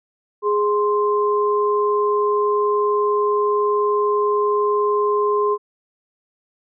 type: tone pair together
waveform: sine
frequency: 415.3 / 1046.5 Hz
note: G#4 / C6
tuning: 0 / 0 cents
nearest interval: octave + major third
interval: 1600 cents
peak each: -17 / -20 dBFS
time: 0.42-5.58 s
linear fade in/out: 50 ms
effects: none